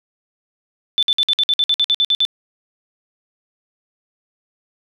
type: tone bursts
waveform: sine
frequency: 3525 Hz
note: A7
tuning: 2 cents sharp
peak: -12 dBFS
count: 13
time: 0.98-2.251 s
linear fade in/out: 0 ms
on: 47 ms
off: 55 ms
effects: none